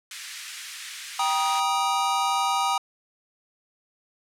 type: high-pass noise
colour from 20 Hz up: pink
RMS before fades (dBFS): -37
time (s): 0.11-1.6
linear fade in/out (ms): 2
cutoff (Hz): 1700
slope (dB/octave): 24
type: chord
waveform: square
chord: Eb major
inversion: first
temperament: equal with one note detuned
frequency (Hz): 784 / 952.5 / 1244.5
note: G5 / Bb5 / Eb6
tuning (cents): 0 / +37 / 0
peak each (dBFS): -27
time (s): 1.19-2.78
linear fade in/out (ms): 5
effects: low-pass 10000 Hz 12 dB/octave